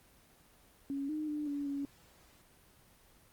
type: tone with pitch steps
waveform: sine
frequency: 277.7 / 306.7 / 298.7 / 286 / 280.8 Hz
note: C#4 / D#4 / D4 / D4 / C#4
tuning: +3 / -25 / +29 / -46 / +22 cents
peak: -34 dBFS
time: 0.9-1.85 s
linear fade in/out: 0 ms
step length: 190 ms
effects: pink hiss -63 dBFS RMS until 3.32 s + Opus 24 kbps